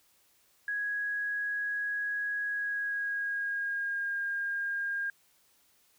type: tone with pitch glide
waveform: sine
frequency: 1661.2 to 1613.9 Hz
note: G#6 to G6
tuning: 0 to +50 cents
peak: -30 dBFS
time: 0.68-5.1 s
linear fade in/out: 2 ms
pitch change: -50 cents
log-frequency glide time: 2.45-4.2 s
effects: white hiss -67 dBFS RMS until 5.98 s